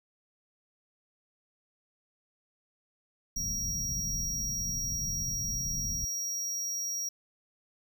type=tone; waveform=square; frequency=5670 Hz; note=F8; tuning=25 cents sharp; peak=-32 dBFS; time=3.36-7.09 s; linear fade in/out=5 ms
type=low-pass noise; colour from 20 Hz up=pink; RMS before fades=-39 dBFS; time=3.36-6.05 s; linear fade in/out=5 ms; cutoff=220 Hz; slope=48 dB/octave
effects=none